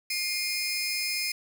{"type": "tone cluster", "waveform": "sawtooth", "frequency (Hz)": [2118, 2445, 5190], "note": ["C7", "D#7", "E8"], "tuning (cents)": [21, -31, -28], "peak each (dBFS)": [-30, -29, -29], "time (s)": [0.1, 1.32], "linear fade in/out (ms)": 5, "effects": ["8-bit"]}